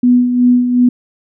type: tone with tremolo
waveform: sine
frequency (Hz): 246.5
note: B3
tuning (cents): -3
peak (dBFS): -5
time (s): 0.03-0.89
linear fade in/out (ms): 5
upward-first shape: sine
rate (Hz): 2.7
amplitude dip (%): 55
effects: none